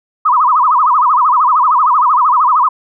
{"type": "tone with vibrato", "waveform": "sine", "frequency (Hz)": 1108.7, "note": "C#6", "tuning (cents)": 0, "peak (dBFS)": -7, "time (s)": [0.25, 2.69], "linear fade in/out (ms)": 10, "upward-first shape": "sine", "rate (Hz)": 13, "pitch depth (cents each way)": 250, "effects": []}